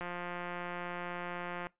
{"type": "click train", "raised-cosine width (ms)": 0.5, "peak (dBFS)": -25, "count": 293, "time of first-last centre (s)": [0.01, 1.669], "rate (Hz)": 176, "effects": ["noise-tail reverb RT60 0.2 s tail -22 dB re dry", "resampled to 8000 Hz"]}